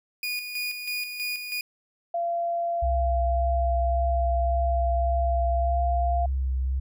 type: tone with tremolo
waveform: 30% pulse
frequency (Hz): 2456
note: D#7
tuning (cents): -23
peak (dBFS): -25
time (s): 0.23-1.61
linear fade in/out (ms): 2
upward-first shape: square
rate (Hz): 3.1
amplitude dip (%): 50
type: tone with pitch glide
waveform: sine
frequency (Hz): 685 to 695.4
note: F5 to F5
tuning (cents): -34 to -8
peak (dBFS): -24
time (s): 2.14-6.26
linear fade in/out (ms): 5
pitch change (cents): +26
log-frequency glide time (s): 5.62-5.82
type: tone with vibrato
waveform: sine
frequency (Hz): 65.6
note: C2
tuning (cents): +5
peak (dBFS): -23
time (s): 2.82-6.8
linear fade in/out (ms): 10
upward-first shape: triangle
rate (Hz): 1.8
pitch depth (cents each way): 35
effects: none